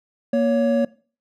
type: tone pair together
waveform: triangle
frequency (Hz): 235.5 / 560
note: A#3 / C#5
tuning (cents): +18 / +18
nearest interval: octave + minor third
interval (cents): 1500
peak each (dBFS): -17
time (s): 0.33-0.85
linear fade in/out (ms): 5
effects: noise-tail reverb RT60 0.4 s tail -20 dB re dry